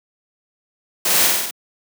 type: noise with echo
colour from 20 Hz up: white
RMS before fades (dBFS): -18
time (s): 1.05-1.27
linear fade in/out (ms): 5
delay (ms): 48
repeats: 5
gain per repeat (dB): -2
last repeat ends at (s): 1.51
effects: high-pass 200 Hz 12 dB/octave